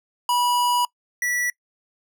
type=tone pair in turn; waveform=square; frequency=975 / 1950 Hz; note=B5 / B6; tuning=-23 / -23 cents; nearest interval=octave; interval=1200 cents; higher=second; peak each=-19 / -22 dBFS; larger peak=first; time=0.29-0.85 / 1.22-1.5 s; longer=first; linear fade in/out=2 ms; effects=noise-tail reverb RT60 0.1 s tail -24 dB re dry